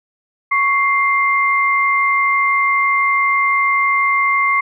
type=tone pair together; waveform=sine; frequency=1111.4 / 2098 Hz; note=C#6 / C7; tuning=+4 / +4 cents; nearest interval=major seventh; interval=1100 cents; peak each=-15 dBFS; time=0.51-4.61 s; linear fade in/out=10 ms; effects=none